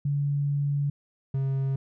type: tone pair in turn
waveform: sine / triangle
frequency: 142.9 / 135.14 Hz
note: D3 / C#3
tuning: -47 / -44 cents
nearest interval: minor second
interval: 97 cents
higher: first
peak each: -23 / -22 dBFS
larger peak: second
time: 0.05-0.9 / 1.34-1.76 s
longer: first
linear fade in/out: 5 ms
effects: none